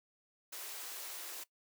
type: high-pass noise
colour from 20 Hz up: white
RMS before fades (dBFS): -45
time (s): 0.52-1.44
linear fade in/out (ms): 10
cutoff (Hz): 320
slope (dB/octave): 96
effects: noise-tail reverb RT60 0.1 s tail -19 dB re dry